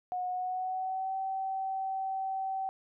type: tone with pitch glide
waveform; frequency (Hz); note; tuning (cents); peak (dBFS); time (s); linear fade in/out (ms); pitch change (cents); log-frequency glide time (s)
sine; 728 to 768.2; F#5 to G5; -28 to -35; -31; 0.12-2.69; 0; +93; 0.28-1.16
effects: none